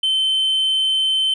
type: tone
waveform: sine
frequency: 3081 Hz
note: G7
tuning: 31 cents flat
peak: -13 dBFS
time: 0.03-1.34 s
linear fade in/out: 5 ms
effects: tanh soft clip ceiling -14 dBFS